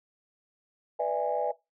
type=chord; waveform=sine; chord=E dominant seventh; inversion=second; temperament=just; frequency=494.4 / 593.3 / 659.3 / 824.1 Hz; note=B4 / D5 / E5 / G#5; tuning=+2 / +18 / 0 / -14 cents; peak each=-31 dBFS; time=0.99-1.52 s; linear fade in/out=10 ms; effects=noise-tail reverb RT60 0.2 s tail -19 dB re dry + tanh soft clip ceiling -16 dBFS